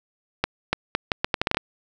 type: accelerating click train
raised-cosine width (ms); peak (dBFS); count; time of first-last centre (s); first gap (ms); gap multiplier
0.3; -4; 11; 0.44-1.571; 290; 0.76
effects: none